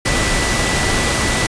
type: tone in noise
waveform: sine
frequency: 1975.5 Hz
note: B6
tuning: in tune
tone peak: -23 dBFS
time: 0.05-1.47 s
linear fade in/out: 10 ms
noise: pink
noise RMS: -17 dBFS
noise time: 0.05-1.47 s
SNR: -9 dB
effects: resampled to 22050 Hz